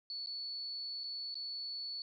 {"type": "tone with dropouts", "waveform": "sine", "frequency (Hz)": 4435, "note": "C#8", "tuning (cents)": 0, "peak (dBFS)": -39, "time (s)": [0.1, 2.02], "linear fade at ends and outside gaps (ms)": 1, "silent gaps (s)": [[0.261, 0.271], [1.036, 1.04], [1.343, 1.354]], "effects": []}